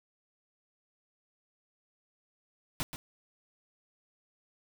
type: noise with echo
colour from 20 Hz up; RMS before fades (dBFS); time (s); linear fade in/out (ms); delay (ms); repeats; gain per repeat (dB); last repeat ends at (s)
pink; -33; 2.8-2.83; 0; 130; 1; -8; 2.96
effects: none